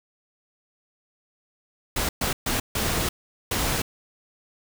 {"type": "noise bursts at uneven times", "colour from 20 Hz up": "pink", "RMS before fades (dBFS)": -25, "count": 5, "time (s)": [[1.96, 2.09], [2.21, 2.33], [2.46, 2.6], [2.75, 3.09], [3.51, 3.82]], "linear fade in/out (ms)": 5, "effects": []}